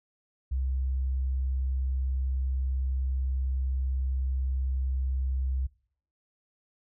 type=tone; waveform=sine; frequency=65.41 Hz; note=C2; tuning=in tune; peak=-26 dBFS; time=0.51-5.67 s; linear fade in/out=10 ms; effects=noise-tail reverb RT60 0.6 s tail -23 dB re dry